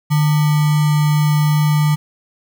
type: tone with sample-and-hold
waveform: sine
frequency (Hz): 150.4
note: D3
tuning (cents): +42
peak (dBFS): -11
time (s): 0.1-1.96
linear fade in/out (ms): 20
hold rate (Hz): 1050
effects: none